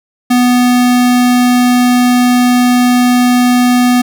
square tone, 246.9 Hz, B3, in tune, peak -7 dBFS, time 0.3-4.02 s, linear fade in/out 10 ms, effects none

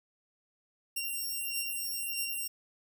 5% pulse beating tone pair, 2765 / 2766.6 Hz, F7 / F7, -18 / -17 cents, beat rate 1.6 Hz, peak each -27 dBFS, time 0.96-2.48 s, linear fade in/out 10 ms, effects none

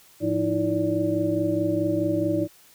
sine tone cluster, 107.6 / 174.7 / 312.9 / 337.6 / 579 Hz, A2 / F3 / D#4 / E4 / D5, -38 / +1 / +10 / +41 / -25 cents, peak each -31 / -33 / -24 / -28 / -27 dBFS, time 0.2-2.48 s, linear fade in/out 50 ms, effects white hiss -54 dBFS RMS until 2.74 s

